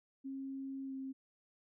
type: tone with pitch glide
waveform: sine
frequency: 270 to 266.6 Hz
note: C#4 to C4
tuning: -45 to +33 cents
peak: -40 dBFS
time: 0.24-1.13 s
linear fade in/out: 20 ms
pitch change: -22 cents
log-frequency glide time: 0.85-0.93 s
effects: none